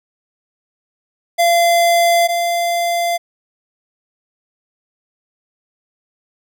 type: tone pair in turn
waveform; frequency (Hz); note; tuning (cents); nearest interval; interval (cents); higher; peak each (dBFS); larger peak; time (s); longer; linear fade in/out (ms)
square; 686 / 689; F5 / F5; -31 / -24; unison; 7; second; -11 / -16; first; 1.38-2.28 / 2.28-3.18; neither; 20
effects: none